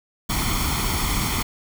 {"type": "noise with comb filter", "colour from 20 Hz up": "pink", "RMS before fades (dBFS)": -23, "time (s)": [0.29, 1.43], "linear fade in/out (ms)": 10, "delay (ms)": 0.91, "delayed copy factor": 0.7, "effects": []}